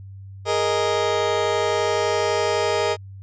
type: chord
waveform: 30% pulse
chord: Ab suspended second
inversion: none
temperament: just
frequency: 415.3 / 467.2 / 623 Hz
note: Ab4 / Bb4 / Eb5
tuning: 0 / +4 / +2 cents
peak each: -21 dBFS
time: 0.45-2.97 s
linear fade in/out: 50 ms
effects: added 97 Hz sine -36 dBFS peak until 3.22 s + resampled to 16000 Hz